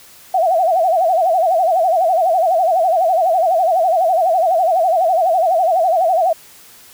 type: tone with vibrato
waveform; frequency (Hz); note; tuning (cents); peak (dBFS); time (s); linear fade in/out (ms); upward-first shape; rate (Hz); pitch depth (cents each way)
sine; 700; F5; +4; -11; 0.34-6.33; 5; sine; 12; 160
effects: white hiss -43 dBFS RMS until 6.93 s